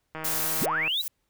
click train, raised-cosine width 0.5 ms, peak -21 dBFS, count 116, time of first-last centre 0.15-0.878 s, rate 158 Hz
blue noise, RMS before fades -28 dBFS, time 0.24-0.66 s, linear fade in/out 10 ms
sine linear sweep, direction up, 77.4 to 4025 Hz, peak -24 dBFS, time 0.61-1.02 s, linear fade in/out 10 ms
violet noise with exponential growth, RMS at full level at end -30 dBFS, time 0.74-1.08 s, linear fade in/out 2 ms, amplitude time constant 72 ms
effects pink hiss -75 dBFS RMS until 1.29 s

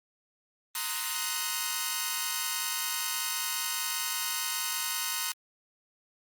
5% pulse chord, C half-diminished seventh, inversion third, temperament equal with one note detuned, 932.3 / 1046.5 / 1264.8 / 1480 Hz, Bb5 / C6 / Eb6 / Gb6, 0 / 0 / +28 / 0 cents, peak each -24 dBFS, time 0.75-5.32 s, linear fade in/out 2 ms, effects Opus 24 kbps

